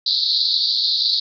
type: band-pass noise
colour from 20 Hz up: pink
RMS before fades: -19 dBFS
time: 0.06-1.2 s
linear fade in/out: 5 ms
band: 3800 to 4700 Hz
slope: 96 dB/octave
effects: none